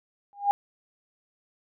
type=tone with exponential growth; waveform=sine; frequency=810 Hz; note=G#5; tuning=43 cents flat; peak=-14 dBFS; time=0.33-0.51 s; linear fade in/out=0 ms; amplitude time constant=38 ms; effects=none